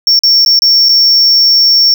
triangle tone with dropouts, 5470 Hz, F8, 37 cents flat, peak -3 dBFS, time 0.07-1.94 s, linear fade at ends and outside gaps 1 ms, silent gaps 0.191-0.235 / 0.449-0.461 / 0.591-0.62 / 0.887-0.892 s, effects none

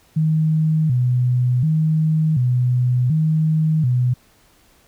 sine tone with vibrato, 140 Hz, C#3, 18 cents sharp, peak -14 dBFS, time 0.16-4.14 s, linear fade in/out 10 ms, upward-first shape square, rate 0.68 Hz, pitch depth 200 cents each way, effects pink hiss -55 dBFS RMS until 4.87 s

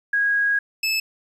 sine / 25% pulse tone pair in turn, 1646 / 2613 Hz, G#6 / E7, -16 / -16 cents, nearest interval minor sixth, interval 800 cents, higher second, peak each -17 / -16 dBFS, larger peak second, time 0.13-0.59 / 0.83-1 s, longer first, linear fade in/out 5 ms, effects resampled to 32000 Hz + 9-bit

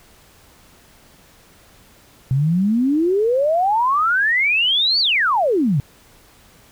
sine exponential two-way sweep, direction up then down, 127.1 to 4664 to 127.1 Hz, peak -14 dBFS, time 2.31-5.8 s, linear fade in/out 0 ms, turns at 5 s, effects pink hiss -50 dBFS RMS until 6.71 s

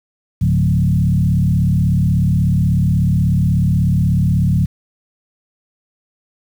sine tone with frequency modulation, 131.8 Hz, C3, 13 cents sharp, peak -11 dBFS, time 0.41-4.66 s, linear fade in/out 10 ms, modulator 36.4 Hz, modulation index 1.5, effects 7-bit

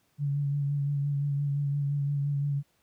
sine tone with vibrato, 142.4 Hz, C#3, 47 cents sharp, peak -25 dBFS, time 0.18-2.63 s, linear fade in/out 50 ms, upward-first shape sine, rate 5.8 Hz, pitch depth 26 cents each way, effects pink hiss -70 dBFS RMS until 2.82 s + high-pass 80 Hz 12 dB/octave

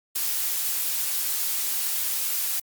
blue noise, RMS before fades -26 dBFS, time 0.15-2.6 s, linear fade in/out 10 ms, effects Opus 48 kbps

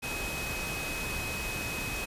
sine tone in noise, 2533 Hz, D#7, 30 cents sharp, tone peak -36 dBFS, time 0.02-2.06 s, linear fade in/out 20 ms, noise pink, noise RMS -36 dBFS, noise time 0.02-2.06 s, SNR -3 dB, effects resampled to 32000 Hz

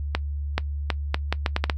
accelerating click train, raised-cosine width 0.3 ms, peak -6 dBFS, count 9, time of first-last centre 0.15-1.698 s, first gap 430 ms, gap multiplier 0.75, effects noise-tail reverb RT60 0.1 s tail -20 dB re dry + added 72 Hz sine -26 dBFS peak until 1.77 s

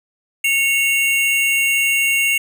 square tone pair together, 2199 / 2767 Hz, C#7 / F7, -14 / -17 cents, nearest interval major third, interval 397 cents, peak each -19 / -17 dBFS, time 0.44-2.38 s, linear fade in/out 5 ms, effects none

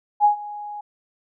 sine tone with ADSR envelope, 830.6 Hz, G#5, in tune, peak -10 dBFS, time 0.2-0.81 s, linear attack 46 ms, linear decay 110 ms, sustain -20 dB, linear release 7 ms, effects none

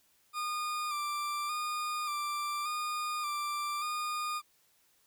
40% pulse tone with vibrato, 1200 Hz, D6, 37 cents sharp, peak -32 dBFS, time 0.33-4.42 s, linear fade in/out 50 ms, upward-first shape square, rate 0.86 Hz, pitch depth 30 cents each way, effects white hiss -69 dBFS RMS until 5.06 s

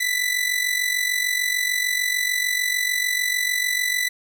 sawtooth tone with amplitude modulation, 1987 Hz, B6, 10 cents sharp, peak -14 dBFS, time 0-4.09 s, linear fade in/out 10 ms, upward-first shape sine, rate 46.7 Hz, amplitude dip 65%, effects none

